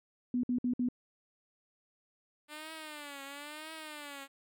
sine tone bursts, 246.9 Hz, B3, in tune, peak -28 dBFS, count 4, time 0.34-0.887 s, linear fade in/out 2 ms, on 94 ms, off 57 ms
5% pulse tone with vibrato, 296.5 Hz, D4, 17 cents sharp, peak -32 dBFS, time 2.48-4.28 s, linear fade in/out 50 ms, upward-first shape triangle, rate 1 Hz, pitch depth 140 cents each way
effects none

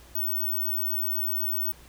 sine tone, 15804 Hz, B9, in tune, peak -25 dBFS, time 0.15-1.72 s, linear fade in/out 5 ms, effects added 60 Hz sine -52 dBFS peak until 1.88 s + pink hiss -53 dBFS RMS until 1.88 s

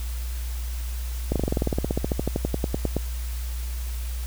slowing click train, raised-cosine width 2 ms, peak -10 dBFS, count 25, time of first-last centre 1.32-2.967 s, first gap 37 ms, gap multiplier 1.05, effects added 60 Hz sine -27 dBFS peak until 4.26 s + white hiss -42 dBFS RMS until 4.26 s

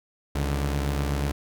sawtooth tone pair together, 69.3 / 146.99 Hz, C#2 / D3, 0 / +2 cents, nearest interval octave + minor second, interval 1302 cents, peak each -21 / -27 dBFS, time 0.35-1.32 s, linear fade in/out 5 ms, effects none

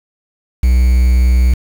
triangle tone with quantisation, 62.2 Hz, B1, 13 cents sharp, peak -5 dBFS, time 0.63-1.54 s, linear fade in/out 5 ms, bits 5, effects none

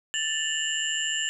sine tone cluster, 1763 / 2814 / 2968 / 7270 Hz, A6 / F7 / F#7 / A#8, +3 / +12 / +5 / -44 cents, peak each -31 dBFS, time 0.14-1.29 s, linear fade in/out 0 ms, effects none

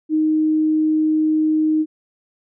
sine tone, 311.1 Hz, D#4, in tune, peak -14 dBFS, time 0.09-1.86 s, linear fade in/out 50 ms, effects none

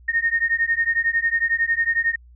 sine beating tone pair, 1839 / 1850 Hz, A#6 / A#6, -24 / -14 cents, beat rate 11 Hz, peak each -21 dBFS, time 0.08-2.16 s, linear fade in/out 10 ms, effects added 60 Hz sine -45 dBFS peak until 2.35 s

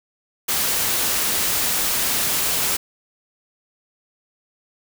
white noise, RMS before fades -21 dBFS, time 0.48-2.77 s, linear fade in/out 10 ms, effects none

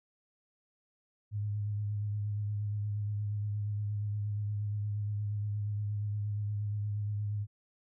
sine tone with vibrato, 103.83 Hz, G#2, in tune, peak -31 dBFS, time 1.31-7.47 s, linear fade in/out 50 ms, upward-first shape sine, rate 8.5 Hz, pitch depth 26 cents each way, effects none

